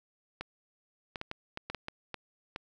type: clicks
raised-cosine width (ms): 0.3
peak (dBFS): -21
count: 10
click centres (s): 0.41 / 1.158 / 1.214 / 1.314 / 1.574 / 1.7 / 1.747 / 1.884 / 2.143 / 2.561
effects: none